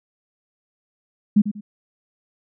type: tone with echo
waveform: sine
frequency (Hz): 207.7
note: G#3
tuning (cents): 0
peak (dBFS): -10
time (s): 1.36-1.42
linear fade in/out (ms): 10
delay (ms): 95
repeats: 2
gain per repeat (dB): -11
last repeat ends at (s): 1.61
effects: none